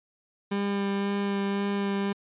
30% pulse tone with vibrato, 199.7 Hz, G3, 32 cents sharp, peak -23 dBFS, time 0.51-2.13 s, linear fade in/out 10 ms, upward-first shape sine, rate 1.9 Hz, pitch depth 11 cents each way, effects resampled to 8000 Hz

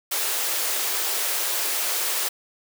white high-pass noise, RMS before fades -25 dBFS, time 0.11-2.29 s, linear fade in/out 10 ms, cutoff 340 Hz, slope 48 dB/octave, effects none

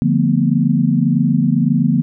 sine chord, B half-diminished seventh, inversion first, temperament equal with one note detuned, 146.83 / 174.61 / 225.1 / 246.9 Hz, D3 / F3 / A3 / B3, 0 / 0 / +40 / 0 cents, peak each -17 dBFS, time 0.02-2.02 s, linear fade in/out 0 ms, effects none

